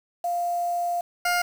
sine / 20% pulse tone pair in turn, 698.5 / 707 Hz, F5 / F5, 0 / +21 cents, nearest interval unison, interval 21 cents, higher second, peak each -23 / -16 dBFS, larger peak second, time 0.24-1.01 / 1.25-1.42 s, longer first, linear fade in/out 5 ms, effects 7-bit

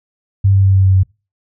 sine tone with pitch steps, 98 / 97.27 / 96.54 / 95.82 / 95.1 / 94.39 Hz, G2 / G2 / G2 / G2 / F#2 / F#2, 0 / -13 / -26 / -39 / +48 / +35 cents, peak -7 dBFS, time 0.44-1.034 s, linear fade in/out 10 ms, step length 99 ms, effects noise-tail reverb RT60 0.3 s tail -26 dB re dry

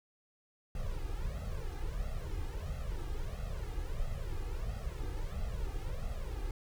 brown noise with flanger, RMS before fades -37 dBFS, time 0.75-6.51 s, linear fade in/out 2 ms, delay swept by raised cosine 1.5 to 2.48 ms, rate 1.5 Hz, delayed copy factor +1, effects none

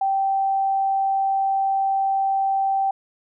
sine tone, 779 Hz, G5, 11 cents flat, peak -18 dBFS, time 0.01-2.91 s, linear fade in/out 5 ms, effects none

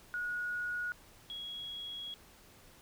sine tone pair in turn, 1452 / 3320 Hz, F#6 / G#7, -33 / -1 cents, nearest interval octave + major second, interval 1432 cents, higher second, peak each -34 / -40 dBFS, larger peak first, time 0.14-0.92 / 1.3-2.14 s, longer second, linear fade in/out 0 ms, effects pink hiss -59 dBFS RMS until 2.81 s

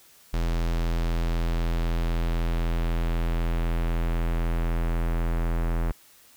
square tone with low-pass filter sweep, 41.95 Hz, E1, 31 cents sharp, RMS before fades -25 dBFS, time 0.33-5.92 s, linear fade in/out 10 ms, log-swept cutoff 5800 to 1800 Hz, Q 0.96, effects white hiss -55 dBFS RMS until 6.36 s

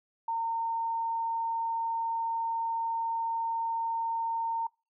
sine tone, 914 Hz, A#5, 34 cents flat, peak -28 dBFS, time 0.28-4.67 s, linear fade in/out 5 ms, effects noise-tail reverb RT60 0.3 s tail -26 dB re dry

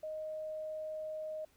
sine tone, 622.3 Hz, D#5, in tune, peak -38 dBFS, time 0.03-1.45 s, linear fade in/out 5 ms, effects pink hiss -69 dBFS RMS until 1.56 s

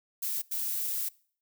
violet noise bursts at uneven times, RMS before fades -32 dBFS, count 2, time 0.22-0.42 / 0.51-1.09 s, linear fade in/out 10 ms, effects noise-tail reverb RT60 0.5 s tail -23 dB re dry

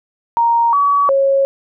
sine tone with pitch steps, 933 / 1136 / 547 Hz, A#5 / C#6 / C#5, +1 / +42 / -23 cents, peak -10 dBFS, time 0.37-1.45 s, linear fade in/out 0 ms, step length 360 ms, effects none

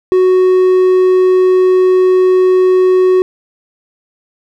triangle tone, 370 Hz, F#4, in tune, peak -4 dBFS, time 0.12-3.22 s, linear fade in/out 0 ms, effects none

